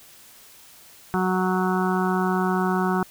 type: harmonic tone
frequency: 185 Hz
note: F#3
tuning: in tune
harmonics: 1 / 2 / 4 / 5 / 6 / 7 / 8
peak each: -23 / -26 / -29 / -30 / -31 / -31 / -32 dBFS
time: 1.14-3.03 s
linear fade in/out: 0 ms
effects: white hiss -49 dBFS RMS until 3.1 s